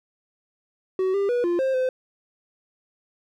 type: tone with pitch steps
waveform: triangle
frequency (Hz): 375.9 / 398.1 / 485.9 / 347.8 / 529 / 514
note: F#4 / G4 / B4 / F4 / C5 / C5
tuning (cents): +27 / +27 / -28 / -7 / +19 / -31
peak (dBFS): -18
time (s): 0.99-1.89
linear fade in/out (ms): 2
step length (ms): 150
effects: none